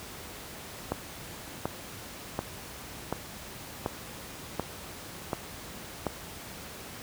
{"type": "click train", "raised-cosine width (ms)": 1, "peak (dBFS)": -14, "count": 8, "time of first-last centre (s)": [0.92, 6.067], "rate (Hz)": 1.36, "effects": ["pink hiss -43 dBFS RMS until 7.02 s", "high-pass 60 Hz 12 dB/octave"]}